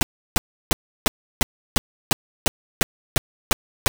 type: noise bursts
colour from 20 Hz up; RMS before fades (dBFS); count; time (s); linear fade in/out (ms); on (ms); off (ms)
pink; -17; 12; 0.01-3.88; 0; 20; 330
effects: none